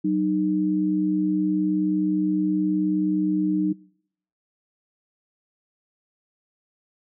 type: tone pair together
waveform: sine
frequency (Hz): 188 / 307.1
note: F#3 / D#4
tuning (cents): +28 / -23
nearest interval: minor sixth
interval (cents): 849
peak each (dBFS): -24 / -21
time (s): 0.04-3.73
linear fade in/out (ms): 10
effects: noise-tail reverb RT60 0.7 s tail -24 dB re dry